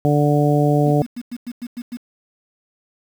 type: harmonic tone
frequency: 146.83 Hz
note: D3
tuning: in tune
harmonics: 1 / 2 / 3 / 4 / 5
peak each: -16 / -19 / -21 / -22 / -23 dBFS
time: 0.05-1.02 s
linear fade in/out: 0 ms
type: tone bursts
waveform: sine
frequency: 241.2 Hz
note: B3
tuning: 41 cents flat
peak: -25 dBFS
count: 8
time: 0.86-1.972 s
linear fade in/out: 10 ms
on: 55 ms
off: 96 ms
effects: 7-bit